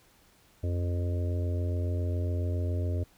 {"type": "harmonic tone with a mistuned harmonic", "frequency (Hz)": 87.2, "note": "F2", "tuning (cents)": -2, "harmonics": [1, 3, 4, 5, 6, 7], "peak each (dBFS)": [-27, -40, -42, -43, -47, -43], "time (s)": [0.63, 3.04], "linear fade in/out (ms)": 10, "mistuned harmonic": 1, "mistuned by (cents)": 23, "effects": ["pink hiss -62 dBFS RMS until 3.17 s"]}